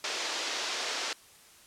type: band-pass noise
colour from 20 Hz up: white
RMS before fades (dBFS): -34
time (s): 0.04-1.13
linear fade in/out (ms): 2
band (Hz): 320 to 5900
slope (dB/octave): 24
effects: white hiss -56 dBFS RMS until 1.66 s + low-pass 11000 Hz 12 dB/octave